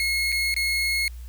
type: tone with dropouts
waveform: 30% pulse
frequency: 2166 Hz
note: C#7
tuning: 41 cents flat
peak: -19 dBFS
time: 0-1.08 s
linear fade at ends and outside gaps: 1 ms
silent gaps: 0.32-0.324 / 0.542-0.564 s
effects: added 60 Hz sine -35 dBFS peak until 1.28 s + white hiss -55 dBFS RMS until 1.28 s